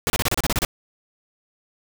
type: noise bursts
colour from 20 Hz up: pink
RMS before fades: -21 dBFS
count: 10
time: 0.07-0.649 s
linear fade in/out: 0 ms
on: 30 ms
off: 31 ms
effects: none